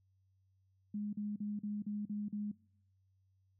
sine tone bursts, 207.7 Hz, G#3, in tune, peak -36 dBFS, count 7, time 0.94-2.516 s, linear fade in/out 5 ms, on 190 ms, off 41 ms, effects noise-tail reverb RT60 0.7 s tail -22 dB re dry + added 95 Hz sine -70 dBFS peak until 3.59 s

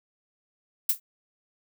violet noise with exponential decay, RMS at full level -17 dBFS, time 0.89-1 s, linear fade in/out 5 ms, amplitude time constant 22 ms, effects none

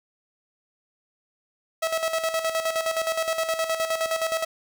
sawtooth tone with tremolo, 649 Hz, E5, 27 cents flat, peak -18 dBFS, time 1.82-4.45 s, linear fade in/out 10 ms, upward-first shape square, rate 9.6 Hz, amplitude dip 60%, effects none

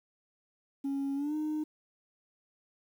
sine tone with pitch glide, 276.2 to 306.5 Hz, C#4 to D#4, -6 to -26 cents, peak -28 dBFS, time 0.84-1.64 s, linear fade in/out 10 ms, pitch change +180 cents, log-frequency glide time 1.15-1.35 s, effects tanh soft clip ceiling -29 dBFS + 10-bit

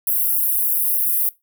pink high-pass noise, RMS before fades -19 dBFS, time 0.07-1.29 s, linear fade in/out 2 ms, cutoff 11000 Hz, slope 48 dB/octave, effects noise-tail reverb RT60 0.2 s tail -20 dB re dry

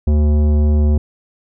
sine tone with tanh clipping, 74.7 Hz, D2, 30 cents sharp, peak -12 dBFS, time 0.07-0.98 s, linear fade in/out 5 ms, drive 14 dB, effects none

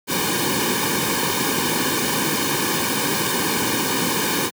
pink noise with comb filter, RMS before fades -21 dBFS, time 0.07-4.51 s, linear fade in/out 50 ms, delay 1.5 ms, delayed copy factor -1, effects high-pass 150 Hz 12 dB/octave

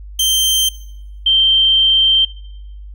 sawtooth / sine tone pair in turn, 3136 / 3136 Hz, G7 / G7, 0 / 0 cents, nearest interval unison, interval 0 cents, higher neither, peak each -9 dBFS, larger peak neither, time 0.19-0.69 / 1.26-2.25 s, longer second, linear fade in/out 5 ms, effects noise-tail reverb RT60 0.9 s tail -20 dB re dry + added 50 Hz sine -30 dBFS peak until 2.94 s

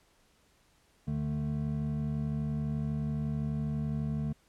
triangle tone cluster, 75.6 / 149.2 / 221.1 Hz, D#2 / D3 / A3, -49 / +28 / +9 cents, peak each -38 / -30 / -33 dBFS, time 1.07-4.33 s, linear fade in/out 10 ms, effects pink hiss -67 dBFS RMS until 4.48 s + low-pass 11000 Hz 12 dB/octave

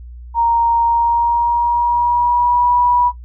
sine tone with pitch glide, 932.3 to 974.1 Hz, A#5 to B5, 0 to -24 cents, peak -11 dBFS, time 0.34-3.12 s, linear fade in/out 50 ms, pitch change +76 cents, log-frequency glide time 0.83-2.74 s, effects noise-tail reverb RT60 0.1 s tail -17 dB re dry + added 60 Hz sine -31 dBFS peak until 3.24 s

